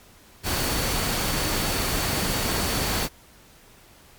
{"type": "tone in noise", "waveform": "sine", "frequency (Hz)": 4475, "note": "C#8", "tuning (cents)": 16, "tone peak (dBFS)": -35, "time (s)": [0.43, 3.09], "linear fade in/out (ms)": 50, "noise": "pink", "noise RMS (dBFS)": -25, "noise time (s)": [0.43, 3.09], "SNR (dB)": -13, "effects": ["pink hiss -52 dBFS RMS until 4.18 s", "MP3 96 kbps"]}